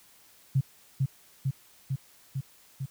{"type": "tone with echo", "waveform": "sine", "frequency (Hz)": 135, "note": "C#3", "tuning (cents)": -45, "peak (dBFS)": -20, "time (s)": [0.55, 0.61], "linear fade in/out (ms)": 10, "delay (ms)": 450, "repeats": 5, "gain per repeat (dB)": -2, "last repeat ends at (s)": 2.86, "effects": ["white hiss -58 dBFS RMS until 2.9 s"]}